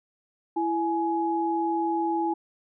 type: tone pair together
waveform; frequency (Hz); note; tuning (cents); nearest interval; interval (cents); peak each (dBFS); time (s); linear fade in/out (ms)
sine; 333.1 / 839.4; E4 / G#5; +18 / +18; octave + major third; 1600; -26; 0.56-2.34; 10
effects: none